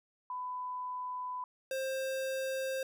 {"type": "tone pair in turn", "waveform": ["sine", "square"], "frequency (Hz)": [1000, 529.7], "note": ["B5", "C5"], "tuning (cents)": [21, 21], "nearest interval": "major seventh", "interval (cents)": 1100, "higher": "first", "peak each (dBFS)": [-36, -34], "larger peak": "second", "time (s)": [[0.3, 1.44], [1.71, 2.83]], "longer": "first", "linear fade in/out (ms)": 2, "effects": []}